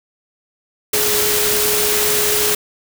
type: tone in noise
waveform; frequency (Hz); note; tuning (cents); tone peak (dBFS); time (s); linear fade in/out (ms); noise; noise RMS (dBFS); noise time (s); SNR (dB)
sine; 420.5; G#4; +22; -21; 0.93-2.55; 5; white; -17; 0.93-2.55; -7
effects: none